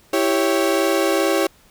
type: chord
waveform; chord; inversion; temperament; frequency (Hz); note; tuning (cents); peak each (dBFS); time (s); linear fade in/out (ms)
35% pulse; C# diminished; first; equal; 329.6 / 392 / 554.4; E4 / G4 / C#5; 0 / 0 / 0; -19; 0.13-1.47; 5
effects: pink hiss -53 dBFS RMS until 1.7 s